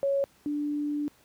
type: tone pair in turn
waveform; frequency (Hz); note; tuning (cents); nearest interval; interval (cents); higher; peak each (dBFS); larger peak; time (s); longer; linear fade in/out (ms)
sine; 554.4 / 293.7; C#5 / D4; 0 / 0; major seventh; 1100; first; -23 / -27; first; 0.03-0.24 / 0.46-1.08; second; 0
effects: pink hiss -61 dBFS RMS until 1.24 s + high-pass 80 Hz 12 dB/octave